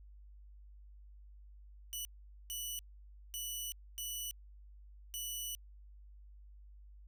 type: tone bursts at uneven times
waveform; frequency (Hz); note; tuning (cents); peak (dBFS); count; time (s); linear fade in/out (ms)
10% pulse; 2960; F#7; 0; -31; 5; 1.93-2.05 / 2.5-2.79 / 3.34-3.72 / 3.98-4.31 / 5.14-5.55; 0
effects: added 50 Hz sine -53 dBFS peak until 7.07 s